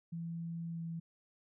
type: tone with pitch glide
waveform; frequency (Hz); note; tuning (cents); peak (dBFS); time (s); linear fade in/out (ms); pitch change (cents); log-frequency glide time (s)
sine; 167.3 to 165.86; E3 to E3; +26 to +11; -38; 0.12-1; 10; -15; 0.7-0.81
effects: none